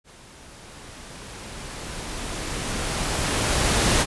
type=noise with level ramp; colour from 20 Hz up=pink; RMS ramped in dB=-48 to -18 dBFS; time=0.04-4.06 s; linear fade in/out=50 ms; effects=resampled to 24000 Hz